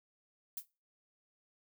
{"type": "noise with exponential decay", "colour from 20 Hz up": "violet", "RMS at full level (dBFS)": -34, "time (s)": [0.57, 0.66], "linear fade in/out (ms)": 5, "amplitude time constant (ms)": 18, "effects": ["noise-tail reverb RT60 0.3 s tail -21 dB re dry"]}